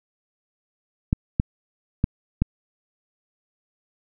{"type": "clicks", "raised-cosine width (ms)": 5, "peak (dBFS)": -6, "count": 4, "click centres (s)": [1.129, 1.399, 2.041, 2.42], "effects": []}